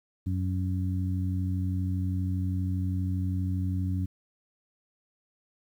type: harmonic tone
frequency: 92.5 Hz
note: F#2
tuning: in tune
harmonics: 1 / 2 / 3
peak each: -27 / -34 / -36 dBFS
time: 0.26-4.06 s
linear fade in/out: 10 ms
effects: 10-bit